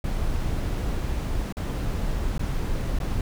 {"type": "noise with dropouts", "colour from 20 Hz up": "brown", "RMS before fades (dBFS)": -26, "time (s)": [0.04, 3.21], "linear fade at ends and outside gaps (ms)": 2, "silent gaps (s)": [[1.525, 1.569], [2.38, 2.393], [2.988, 3.001]], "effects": []}